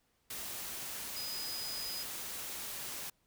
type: tone in noise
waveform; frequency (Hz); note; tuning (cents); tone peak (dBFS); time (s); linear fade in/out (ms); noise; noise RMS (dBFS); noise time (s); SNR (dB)
sine; 4978; D#8; 0; -40; 1.16-2.03; 5; white; -42; 0.3-3.1; -1
effects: pink hiss -75 dBFS RMS until 3.26 s